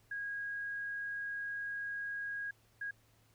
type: tone bursts at uneven times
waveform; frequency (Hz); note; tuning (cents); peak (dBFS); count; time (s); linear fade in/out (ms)
sine; 1641; G#6; -21; -37; 2; 0.11-2.51 / 2.81-2.91; 5
effects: added 110 Hz sine -69 dBFS peak until 3.34 s + pink hiss -70 dBFS RMS until 3.34 s